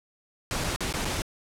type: noise with dropouts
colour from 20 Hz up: pink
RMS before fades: -29 dBFS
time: 0.51-1.22 s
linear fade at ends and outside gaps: 0 ms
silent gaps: 0.639-0.643 / 0.761-0.806 / 0.926-0.939 / 1.047-1.054 s
effects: low-pass 10000 Hz 12 dB/octave